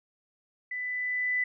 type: tone with level ramp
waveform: sine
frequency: 1994 Hz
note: B6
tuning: 16 cents sharp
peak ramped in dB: -32 to -24 dBFS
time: 0.71-1.44 s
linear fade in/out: 5 ms
effects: none